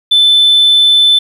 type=tone; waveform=sine; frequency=3520 Hz; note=A7; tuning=in tune; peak=-3 dBFS; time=0.11-1.19 s; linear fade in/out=10 ms; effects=tanh soft clip ceiling -2 dBFS + 7-bit